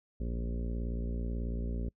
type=harmonic tone with a mistuned harmonic; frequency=58.27 Hz; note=A#1; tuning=in tune; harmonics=1 / 2 / 3 / 4 / 5 / 6 / 7 / 8 / 9 / 10; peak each=-33 / -43 / -43 / -42 / -49 / -52 / -48 / -57 / -53 / -58 dBFS; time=0.2-1.89 s; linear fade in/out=5 ms; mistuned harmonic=1; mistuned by=-54 cents; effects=noise-tail reverb RT60 0.1 s tail -26 dB re dry